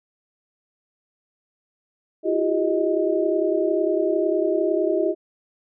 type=tone cluster; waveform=sine; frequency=331.8 / 362.8 / 400.6 / 626 Hz; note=E4 / F#4 / G4 / D#5; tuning=+11 / -34 / +38 / +10 cents; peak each=-24 dBFS; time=2.23-5.15 s; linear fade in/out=50 ms; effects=none